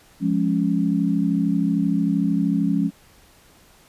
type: chord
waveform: sine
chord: Db major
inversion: first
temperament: equal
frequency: 174.61 / 207.7 / 277.2 Hz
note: F3 / Ab3 / Db4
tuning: 0 / 0 / 0 cents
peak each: -22 dBFS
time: 0.2-2.91 s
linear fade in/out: 50 ms
effects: pink hiss -53 dBFS RMS until 3.88 s + resampled to 32000 Hz